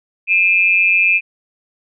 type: tone pair together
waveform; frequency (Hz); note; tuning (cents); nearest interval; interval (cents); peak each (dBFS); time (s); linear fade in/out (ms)
sine; 2407 / 2593; D7 / E7; +42 / -29; minor second; 129; -13; 0.27-1.21; 50
effects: none